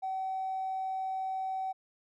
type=tone with tanh clipping; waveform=triangle; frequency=761 Hz; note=F#5; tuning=48 cents sharp; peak=-31 dBFS; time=0.02-1.73 s; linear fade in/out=20 ms; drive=1 dB; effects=none